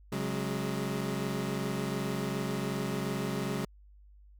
25% pulse chord, C# suspended fourth, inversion none, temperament equal with one note detuned, 136.13 / 185 / 207.7 Hz, C#3 / F#3 / G#3, -31 / 0 / 0 cents, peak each -32 dBFS, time 0.12-3.65 s, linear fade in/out 5 ms, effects added 50 Hz sine -53 dBFS peak until 4.39 s

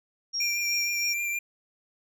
sine tone with tremolo, 5588 Hz, F8, in tune, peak -26 dBFS, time 0.33-1.14 s, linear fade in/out 20 ms, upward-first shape sine, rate 2.9 Hz, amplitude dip 55%
square tone with vibrato, 2375 Hz, D7, 19 cents sharp, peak -28 dBFS, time 0.4-1.39 s, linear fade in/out 5 ms, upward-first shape triangle, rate 6.4 Hz, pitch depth 22 cents each way
effects none

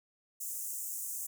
pink high-pass noise, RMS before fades -39 dBFS, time 0.4-1.27 s, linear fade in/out 10 ms, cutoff 6700 Hz, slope 48 dB/octave, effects none

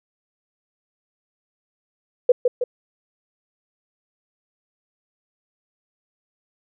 sine tone with echo, 493.9 Hz, B4, in tune, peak -8 dBFS, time 2.29-2.32 s, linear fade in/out 5 ms, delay 160 ms, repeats 2, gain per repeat -5 dB, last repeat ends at 2.64 s, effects none

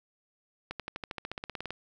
accelerating click train, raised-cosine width 0.3 ms, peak -20 dBFS, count 16, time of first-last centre 0.71-1.706 s, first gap 87 ms, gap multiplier 0.96, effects 10-bit

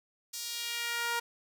sawtooth tone with high-pass filter sweep, 471.1 Hz, A#4, 18 cents sharp, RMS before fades -35 dBFS, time 0.33-1.2 s, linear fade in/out 10 ms, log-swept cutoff 5700 to 1000 Hz, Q 1.3, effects none

